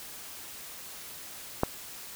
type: click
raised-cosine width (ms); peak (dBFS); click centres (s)
1; -9; 1.634
effects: white hiss -44 dBFS RMS until 2.15 s